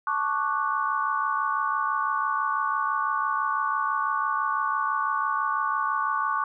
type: chord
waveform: sine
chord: D major seventh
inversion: second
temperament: equal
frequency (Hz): 880 / 1108.7 / 1174.7 / 1480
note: A5 / C#6 / D6 / F#6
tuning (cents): 0 / 0 / 0 / 0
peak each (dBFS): -32 / -26 / -29 / -31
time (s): 0.07-6.44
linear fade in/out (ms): 2
effects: none